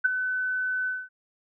sine tone with ADSR envelope, 1509 Hz, F#6, 34 cents sharp, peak -15 dBFS, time 0.04-1.09 s, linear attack 15 ms, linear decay 14 ms, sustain -10 dB, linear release 220 ms, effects none

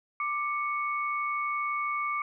sine tone pair together, 1178.8 / 2217 Hz, D6 / C#7, +6 / 0 cents, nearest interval major seventh, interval 1094 cents, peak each -29 / -33 dBFS, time 0.2-2.22 s, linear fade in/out 2 ms, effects none

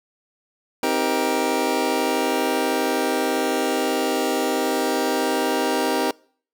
25% pulse chord, C minor seventh, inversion none, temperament just, 261.6 / 314 / 392.4 / 470.9 Hz, C4 / Eb4 / G4 / Bb4, 0 / +16 / +2 / +18 cents, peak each -22 dBFS, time 0.83-6.11 s, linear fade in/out 2 ms, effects noise-tail reverb RT60 0.5 s tail -25 dB re dry

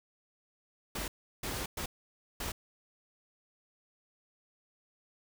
pink noise bursts at uneven times, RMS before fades -37 dBFS, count 4, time 0.95-1.08 / 1.43-1.66 / 1.77-1.86 / 2.4-2.52 s, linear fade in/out 5 ms, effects none

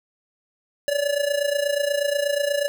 square tone with amplitude modulation, 574 Hz, D5, 40 cents flat, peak -18 dBFS, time 0.88-2.68 s, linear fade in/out 0 ms, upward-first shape sine, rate 28.3 Hz, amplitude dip 75%, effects none

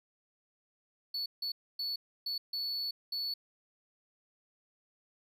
triangle tone bursts at uneven times, 4435 Hz, C#8, in tune, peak -32 dBFS, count 6, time 1.14-1.26 / 1.42-1.52 / 1.79-1.96 / 2.26-2.38 / 2.53-2.91 / 3.12-3.34 s, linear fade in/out 5 ms, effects none

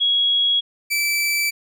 sine / sawtooth tone pair in turn, 3322 / 2321 Hz, G#7 / D7, 0 / -21 cents, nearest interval tritone, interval 621 cents, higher first, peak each -15 dBFS, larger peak neither, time 0-0.61 / 0.9-1.51 s, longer neither, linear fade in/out 20 ms, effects none

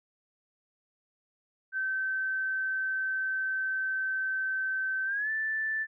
sine tone with pitch glide, 1542 to 1761.1 Hz, G6 to A6, -29 to +1 cents, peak -28 dBFS, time 1.72-5.87 s, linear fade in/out 50 ms, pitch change +230 cents, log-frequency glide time 5.05-5.3 s, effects none

